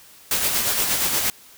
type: noise with tremolo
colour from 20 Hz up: white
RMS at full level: -20 dBFS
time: 0.31-1.3 s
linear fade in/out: 2 ms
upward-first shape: sine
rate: 8.5 Hz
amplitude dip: 40%
effects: white hiss -48 dBFS RMS until 1.57 s